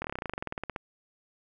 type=slowing click train; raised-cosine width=0.5 ms; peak=-18 dBFS; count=19; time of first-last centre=0.02-0.762 s; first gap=24 ms; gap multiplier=1.06; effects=none